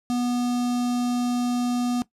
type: tone with notch filter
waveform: square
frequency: 244.5 Hz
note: B3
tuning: 17 cents flat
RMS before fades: -24 dBFS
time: 0.1-2.02 s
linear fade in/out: 0 ms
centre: 2000 Hz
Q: 0.92
effects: noise-tail reverb RT60 0.1 s tail -17 dB re dry + low-pass 10000 Hz 12 dB/octave